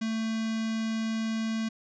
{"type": "tone with notch filter", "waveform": "square", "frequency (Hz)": 222.8, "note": "A3", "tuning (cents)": 22, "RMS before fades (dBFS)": -30, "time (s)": [0.01, 1.69], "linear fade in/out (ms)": 10, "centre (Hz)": 790, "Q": 1, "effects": ["resampled to 16000 Hz"]}